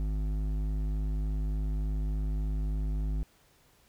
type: tone with hard clipping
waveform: triangle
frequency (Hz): 51.7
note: G#1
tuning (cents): -7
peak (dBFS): -30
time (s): 0-3.23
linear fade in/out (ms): 0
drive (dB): 14
effects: pink hiss -64 dBFS RMS until 3.88 s